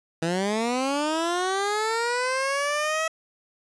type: linear sweep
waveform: 15% pulse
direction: up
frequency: 160.5 to 648 Hz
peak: -17 dBFS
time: 0.22-3.08 s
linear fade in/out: 5 ms
effects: resampled to 22050 Hz